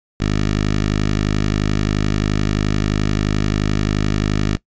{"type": "tone with notch filter", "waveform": "10% pulse", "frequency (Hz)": 51.5, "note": "G#1", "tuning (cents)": -14, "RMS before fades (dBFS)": -18, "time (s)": [0.2, 4.57], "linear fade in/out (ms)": 5, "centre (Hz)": 810, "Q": 1.5, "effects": ["noise-tail reverb RT60 0.1 s tail -20 dB re dry", "resampled to 16000 Hz"]}